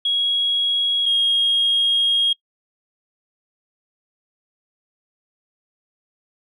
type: tone pair in turn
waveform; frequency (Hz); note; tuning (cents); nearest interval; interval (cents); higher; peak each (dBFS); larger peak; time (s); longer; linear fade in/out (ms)
sine; 3314 / 3263; G#7 / G#7; -4 / -31; unison; 27; first; -16 / -14; second; 0.05-1.06 / 1.06-2.33; second; 5
effects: noise-tail reverb RT60 0.1 s tail -25 dB re dry + tanh soft clip ceiling -11 dBFS